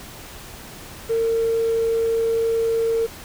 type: tone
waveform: triangle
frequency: 455.6 Hz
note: A#4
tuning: 40 cents flat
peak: -14 dBFS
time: 1.09-3.07 s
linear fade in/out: 20 ms
effects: tanh soft clip ceiling -15 dBFS + pink hiss -39 dBFS RMS until 3.24 s

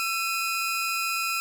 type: tone pair together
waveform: sawtooth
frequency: 1342.7 / 2494 Hz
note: E6 / D#7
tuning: +31 / +3 cents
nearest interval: major seventh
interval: 1072 cents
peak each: -25 dBFS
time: 0-1.4 s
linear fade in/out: 0 ms
effects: none

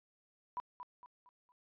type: tone with echo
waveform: sine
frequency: 987.8 Hz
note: B5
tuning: in tune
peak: -36 dBFS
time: 0.57-0.6 s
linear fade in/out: 0 ms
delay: 230 ms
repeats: 4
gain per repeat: -8 dB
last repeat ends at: 1.52 s
effects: resampled to 11025 Hz

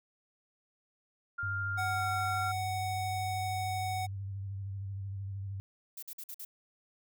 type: tone with pitch glide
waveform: sine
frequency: 1400 to 1377.5 Hz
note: F6 to F6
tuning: +4 to -24 cents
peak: -33 dBFS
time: 1.38-2.52 s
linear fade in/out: 10 ms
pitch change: -28 cents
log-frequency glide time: 1.86-2.07 s
type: tone with vibrato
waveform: sine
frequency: 98 Hz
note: G2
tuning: in tune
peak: -36 dBFS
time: 1.43-5.6 s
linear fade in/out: 0 ms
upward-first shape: square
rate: 13 Hz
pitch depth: 31 cents each way
type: tone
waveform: square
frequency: 745 Hz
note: F#5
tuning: 12 cents sharp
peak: -34 dBFS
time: 1.77-4.07 s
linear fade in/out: 20 ms
type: noise bursts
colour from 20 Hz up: violet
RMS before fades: -43 dBFS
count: 5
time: 5.97-6.45 s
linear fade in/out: 5 ms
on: 56 ms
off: 50 ms
effects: none

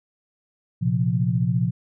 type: chord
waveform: sine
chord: Bb suspended second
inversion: none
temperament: just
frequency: 116.54 / 131.11 / 174.81 Hz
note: Bb2 / C3 / F3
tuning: 0 / +4 / +2 cents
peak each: -23 dBFS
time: 0.81-1.71 s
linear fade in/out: 20 ms
effects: none

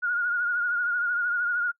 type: tone with vibrato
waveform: sine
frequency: 1435 Hz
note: F6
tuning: 47 cents sharp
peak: -23 dBFS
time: 0.02-1.72 s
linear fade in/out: 20 ms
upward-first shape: triangle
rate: 13 Hz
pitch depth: 57 cents each way
effects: noise-tail reverb RT60 0.1 s tail -24 dB re dry

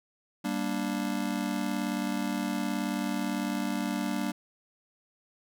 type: chord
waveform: square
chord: G minor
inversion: none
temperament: just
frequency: 196 / 235.2 / 294 Hz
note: G3 / Bb3 / D4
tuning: 0 / +16 / +2 cents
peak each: -34 dBFS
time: 0.44-4.32 s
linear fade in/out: 10 ms
effects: none

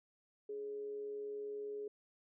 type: tone with amplitude modulation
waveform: sine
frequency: 417.5 Hz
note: G#4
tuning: 9 cents sharp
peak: -39 dBFS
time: 0.49-1.88 s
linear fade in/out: 5 ms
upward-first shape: sine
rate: 130 Hz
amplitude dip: 30%
effects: none

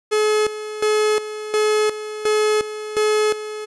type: tone with tremolo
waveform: 45% pulse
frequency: 426.8 Hz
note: G#4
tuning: 47 cents sharp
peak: -15 dBFS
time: 0.11-3.66 s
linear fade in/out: 20 ms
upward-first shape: square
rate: 1.4 Hz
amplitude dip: 75%
effects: resampled to 24000 Hz

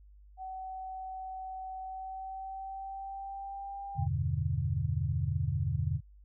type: tone with pitch glide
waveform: sine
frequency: 756 to 795.4 Hz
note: F#5 to G5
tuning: +37 to +25 cents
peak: -38 dBFS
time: 0.37-4.08 s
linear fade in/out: 50 ms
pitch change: +88 cents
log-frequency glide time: 1.8-3.85 s
type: chord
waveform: sine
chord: E minor seventh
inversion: none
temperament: equal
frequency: 82.41 / 98 / 123.47 / 146.83 Hz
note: E2 / G2 / B2 / D3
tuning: 0 / 0 / 0 / 0 cents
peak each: -34 dBFS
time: 3.95-6.01 s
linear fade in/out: 50 ms
effects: added 50 Hz sine -53 dBFS peak until 6.24 s

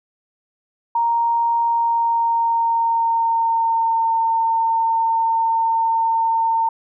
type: tone with pitch glide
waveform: sine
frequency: 932 to 907.6 Hz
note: A#5 to A#5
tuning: -1 to -47 cents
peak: -15 dBFS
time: 0.95-6.69 s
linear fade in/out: 5 ms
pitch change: -46 cents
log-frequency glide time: 1.63-4.13 s
effects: none

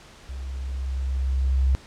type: tone with level ramp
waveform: sine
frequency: 66 Hz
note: C2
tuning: 16 cents sharp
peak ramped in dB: -31 to -16 dBFS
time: 0.29-1.75 s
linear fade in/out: 0 ms
effects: pink hiss -48 dBFS RMS until 1.86 s + low-pass 7000 Hz 12 dB/octave

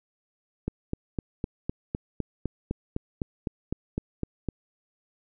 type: click train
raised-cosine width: 3 ms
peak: -15 dBFS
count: 16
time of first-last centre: 0.68-4.487 s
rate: 3.94 Hz
effects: none

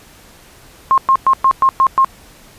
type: tone bursts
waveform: sine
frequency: 1067 Hz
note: C6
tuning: 34 cents sharp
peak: -7 dBFS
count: 7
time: 0.91-2.046 s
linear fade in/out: 0 ms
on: 68 ms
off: 110 ms
effects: pink hiss -43 dBFS RMS until 2.58 s + resampled to 32000 Hz

